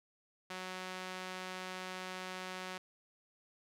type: tone with band-pass filter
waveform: sawtooth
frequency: 185 Hz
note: F#3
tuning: in tune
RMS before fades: -44 dBFS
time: 0.5-2.78 s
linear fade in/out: 5 ms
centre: 2400 Hz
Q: 0.51
effects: none